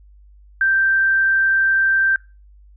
sine tone, 1568 Hz, G6, in tune, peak -13 dBFS, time 0.61-2.16 s, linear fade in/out 2 ms, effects noise-tail reverb RT60 0.3 s tail -23 dB re dry + added 50 Hz sine -44 dBFS peak until 2.76 s

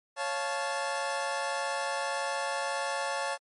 25% pulse chord, Db augmented, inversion none, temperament equal with one note detuned, 554.4 / 698.5 / 872.4 Hz, Db5 / F5 / A5, 0 / 0 / -15 cents, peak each -30 / -33 / -30 dBFS, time 0.16-3.38 s, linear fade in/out 50 ms, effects MP3 48 kbps

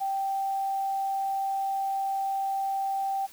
sine tone, 781 Hz, G5, 7 cents flat, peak -26 dBFS, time 0-3.27 s, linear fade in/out 20 ms, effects white hiss -51 dBFS RMS until 3.32 s

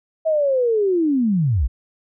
sine linear sweep, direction down, 650 to 48.28 Hz, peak -15 dBFS, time 0.25-1.68 s, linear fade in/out 20 ms, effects none

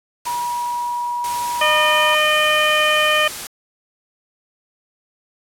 white noise with exponential decay, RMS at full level -29 dBFS, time 0.25-2.88 s, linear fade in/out 5 ms, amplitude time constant 570 ms
sine tone, 964 Hz, B5, 42 cents flat, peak -20 dBFS, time 0.26-2.15 s, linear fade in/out 10 ms
white noise, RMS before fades -29 dBFS, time 1.24-3.47 s, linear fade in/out 2 ms
harmonic tone, 610 Hz, D#5, 34 cents flat, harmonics 1 / 2 / 3 / 4 / 5, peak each -20 / -20 / -20 / -20 / -20 dBFS, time 1.61-3.28 s, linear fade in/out 5 ms
effects low-pass 12000 Hz 12 dB/octave

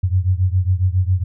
sine beating tone pair, 89.7 / 97 Hz, F2 / G2, +47 / -18 cents, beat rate 7.3 Hz, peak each -16 / -18 dBFS, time 0.03-1.24 s, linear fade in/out 10 ms, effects none

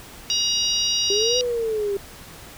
harmonic tone, 950 Hz, A#5, 33 cents sharp, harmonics 3 / 4 / 5 / 6, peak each -25 / -25 / -25 / -25 dBFS, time 0.3-1.41 s, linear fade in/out 0 ms
sine linear two-way sweep, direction up then down, 392 to 502 to 392 Hz, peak -21 dBFS, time 1.1-1.97 s, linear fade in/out 2 ms, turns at 1.38 s
effects pink hiss -42 dBFS RMS until 2.57 s

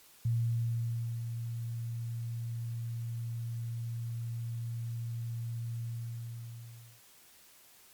sine tone with ADSR envelope, 116.5 Hz, A#2, 1 cent flat, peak -26 dBFS, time 0.25-7.02 s, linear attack 5 ms, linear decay 950 ms, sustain -8 dB, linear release 1200 ms, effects white hiss -59 dBFS RMS until 7.93 s + MP3 96 kbps

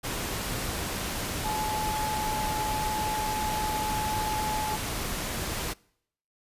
sine tone in noise, 858 Hz, A5, 44 cents flat, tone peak -29 dBFS, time 1.44-4.77 s, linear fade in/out 20 ms, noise pink, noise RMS -32 dBFS, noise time 0.03-5.74 s, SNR 0 dB, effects noise-tail reverb RT60 0.7 s tail -25 dB re dry + resampled to 32000 Hz

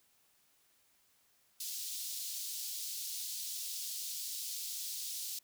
pink high-pass noise, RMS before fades -41 dBFS, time 1.6-5.39 s, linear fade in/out 5 ms, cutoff 4000 Hz, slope 24 dB/octave, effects white hiss -71 dBFS RMS until 5.43 s

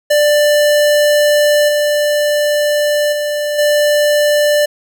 square tone with level steps, 591 Hz, D5, 11 cents sharp, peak -9 / -12 / -16 / -10 dBFS, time 0.1-4.66 s, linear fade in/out 10 ms, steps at 1.68 / 3.12 / 3.58 s, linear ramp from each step 10 ms, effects none

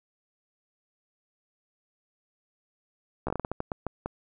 slowing click train, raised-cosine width 1 ms, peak -16 dBFS, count 12, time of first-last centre 3.27-4.06 s, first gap 14 ms, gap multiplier 1.3, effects none

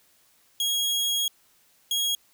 sawtooth tone pair in turn, 3298 / 3298 Hz, G#7 / G#7, -13 / -13 cents, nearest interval unison, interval 0 cents, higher neither, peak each -20 dBFS, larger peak neither, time 0.6-1.28 / 1.91-2.15 s, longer first, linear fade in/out 2 ms, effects white hiss -62 dBFS RMS until 2.33 s

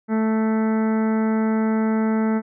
harmonic tone, 220 Hz, A3, in tune, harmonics 1 / 2 / 3 / 4 / 5 / 6 / 7 / 8 / 9 / 10, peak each -18 / -27 / -33 / -32 / -43 / -35 / -39 / -45 / -40 / -48 dBFS, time 0.08-2.42 s, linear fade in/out 50 ms, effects none

